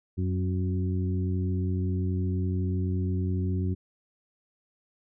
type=harmonic tone with a mistuned harmonic; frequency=91.9 Hz; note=F#2; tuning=11 cents flat; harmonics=1 / 2 / 3 / 4; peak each=-26 / -32 / -36 / -38 dBFS; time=0.17-3.75 s; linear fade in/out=20 ms; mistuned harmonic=2; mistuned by=+24 cents; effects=none